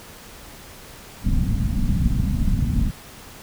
pink low-pass noise, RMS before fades -20 dBFS, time 1.22-2.92 s, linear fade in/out 50 ms, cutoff 250 Hz, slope 48 dB/octave, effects pink hiss -42 dBFS RMS until 3.42 s

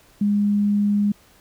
sine tone, 205 Hz, G#3, 22 cents flat, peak -16 dBFS, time 0.21-1.12 s, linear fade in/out 5 ms, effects pink hiss -54 dBFS RMS until 1.4 s

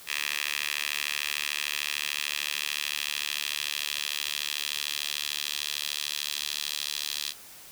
10% pulse tone with high-pass filter sweep, 73.42 Hz, D2, in tune, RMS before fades -32 dBFS, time 0.06-7.34 s, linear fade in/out 50 ms, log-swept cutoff 2400 to 3700 Hz, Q 2.1, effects white hiss -48 dBFS RMS until 7.71 s

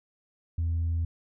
sine tone, 83.1 Hz, E2, 15 cents sharp, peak -23 dBFS, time 0.58-1.05 s, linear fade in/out 5 ms, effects tanh soft clip ceiling -23 dBFS

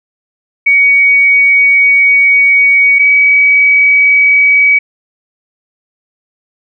sine tone pair in turn, 2248 / 2271 Hz, C#7 / C#7, +24 / +41 cents, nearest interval unison, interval 17 cents, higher second, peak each -4 dBFS, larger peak neither, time 0.66-2.99 / 2.99-4.79 s, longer first, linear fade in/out 10 ms, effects none

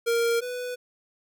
square tone pair in turn, 466.2 / 495.1 Hz, A#4 / B4, 0 / +4 cents, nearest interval minor second, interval 104 cents, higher second, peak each -22 / -31 dBFS, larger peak first, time 0.06-0.41 / 0.41-0.76 s, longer neither, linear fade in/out 20 ms, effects none

